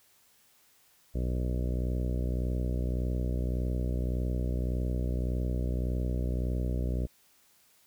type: harmonic tone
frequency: 61.74 Hz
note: B1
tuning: in tune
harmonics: 1 / 2 / 3 / 4 / 5 / 6 / 7 / 8 / 9 / 10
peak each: -29 / -35 / -39 / -41 / -43 / -45 / -46 / -47 / -48 / -49 dBFS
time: 1.14-7.07 s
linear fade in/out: 20 ms
effects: white hiss -64 dBFS RMS until 7.86 s